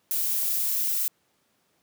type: noise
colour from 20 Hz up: violet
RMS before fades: -26 dBFS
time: 0.11-1.08 s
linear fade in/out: 0 ms
effects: pink hiss -69 dBFS RMS until 1.82 s + high-pass 150 Hz 12 dB/octave